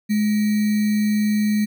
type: tone with sample-and-hold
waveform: sine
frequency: 210.9 Hz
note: G#3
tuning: 27 cents sharp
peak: -16 dBFS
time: 0.09-1.66 s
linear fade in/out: 20 ms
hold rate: 2100 Hz
effects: none